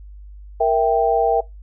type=chord; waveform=sine; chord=E diminished; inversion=second; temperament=equal; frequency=466.2 / 659.3 / 784 Hz; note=Bb4 / E5 / G5; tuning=0 / 0 / 0 cents; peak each=-18 dBFS; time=0.6-1.41 s; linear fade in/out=10 ms; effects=noise-tail reverb RT60 0.2 s tail -21 dB re dry + added 50 Hz sine -36 dBFS peak until 1.62 s